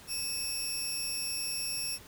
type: tone pair together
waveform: 20% pulse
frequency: 2600 / 5509 Hz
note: E7 / F8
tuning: -24 / -25 cents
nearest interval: octave + minor second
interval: 1299 cents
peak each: -35 / -28 dBFS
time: 0.07-1.99 s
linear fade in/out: 50 ms
effects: pink hiss -52 dBFS RMS until 2.07 s